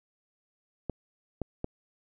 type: clicks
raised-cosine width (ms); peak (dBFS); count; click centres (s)
2; -18; 3; 0.897 / 1.417 / 1.644
effects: none